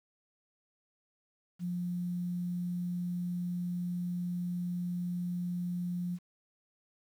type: tone with quantisation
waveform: sine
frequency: 176.8 Hz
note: F3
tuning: 22 cents sharp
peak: -32 dBFS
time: 1.59-6.19 s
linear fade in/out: 50 ms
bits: 10
effects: none